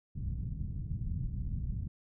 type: low-pass noise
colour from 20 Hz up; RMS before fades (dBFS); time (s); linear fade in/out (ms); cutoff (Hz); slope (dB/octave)
white; -36; 0.15-1.88; 10; 140; 24
effects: none